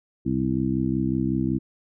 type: harmonic tone with a mistuned harmonic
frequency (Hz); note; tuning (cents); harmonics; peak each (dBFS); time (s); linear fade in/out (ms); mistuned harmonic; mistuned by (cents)
65.41; C2; 0; 1 / 2 / 3 / 4 / 5; -35 / -28 / -27 / -26 / -27; 0.25-1.59; 20; 1; +85
effects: none